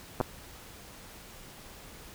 clicks, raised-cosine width 1 ms, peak -13 dBFS, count 2, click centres 0.203 / 0.211 s, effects pink hiss -49 dBFS RMS until 2.14 s

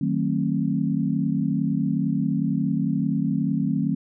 sine chord, D# diminished seventh, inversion none, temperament just, 155.56 / 186.68 / 224 / 268.8 Hz, D#3 / F#3 / A3 / C4, 0 / +16 / +31 / +47 cents, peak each -26 dBFS, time 0.01-3.95 s, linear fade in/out 5 ms, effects none

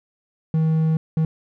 triangle tone bursts at uneven times, 159.2 Hz, D#3, 40 cents sharp, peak -14 dBFS, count 2, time 0.54-0.97 / 1.17-1.25 s, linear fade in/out 2 ms, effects none

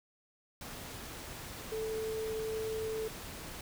sine tone in noise, 440 Hz, A4, in tune, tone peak -34 dBFS, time 1.72-3.08 s, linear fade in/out 2 ms, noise pink, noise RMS -45 dBFS, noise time 0.61-3.61 s, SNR +8 dB, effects none

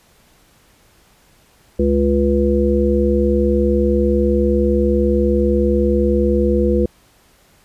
harmonic tone, 70 Hz, C#2, 18 cents sharp, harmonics 1 / 3 / 5 / 7, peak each -18 / -18 / -18 / -18 dBFS, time 1.79-6.86 s, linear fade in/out 5 ms, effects pink hiss -53 dBFS RMS until 7.64 s + resampled to 32000 Hz

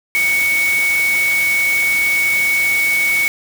sine tone in noise, 2228 Hz, C#7, 8 cents sharp, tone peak -13 dBFS, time 0.15-3.28 s, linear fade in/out 0 ms, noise white, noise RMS -25 dBFS, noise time 0.15-3.28 s, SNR +9 dB, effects none

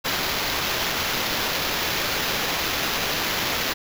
blue noise with sample-and-hold, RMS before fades -25 dBFS, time 0.04-3.74 s, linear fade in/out 20 ms, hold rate 8820 Hz, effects none

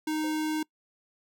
square tone, 310 Hz, D#4, 6 cents flat, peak -28 dBFS, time 0.07-0.63 s, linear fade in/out 5 ms
sine tone with exponential decay, 520 Hz, C5, 11 cents flat, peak -38 dBFS, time 0.24-0.46 s, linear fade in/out 0 ms, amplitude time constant 47 ms
effects noise-tail reverb RT60 0.1 s tail -25 dB re dry

